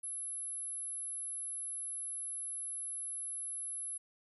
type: tone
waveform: sine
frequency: 11000 Hz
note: F9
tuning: 27 cents flat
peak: -38 dBFS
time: 0.03-3.98 s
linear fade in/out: 10 ms
effects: none